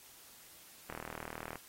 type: click train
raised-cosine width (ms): 0.5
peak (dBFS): -27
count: 27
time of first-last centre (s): 0.9-1.557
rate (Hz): 39.6
effects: white hiss -57 dBFS RMS until 1.68 s + AAC 48 kbps